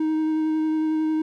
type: tone with vibrato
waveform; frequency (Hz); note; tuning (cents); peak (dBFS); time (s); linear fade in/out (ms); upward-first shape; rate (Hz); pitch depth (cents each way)
triangle; 313.2; D#4; +11; -18; 0-1.22; 5; sine; 11; 11
effects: none